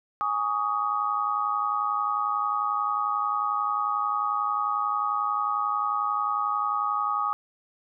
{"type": "chord", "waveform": "sine", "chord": "Ab suspended fourth", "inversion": "none", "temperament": "equal with one note detuned", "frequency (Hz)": [830.6, 1133.3, 1244.5], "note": ["Ab5", "Db6", "Eb6"], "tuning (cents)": [0, 38, 0], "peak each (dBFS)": [-31, -29, -26], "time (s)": [0.21, 7.33], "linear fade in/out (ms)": 0, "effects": []}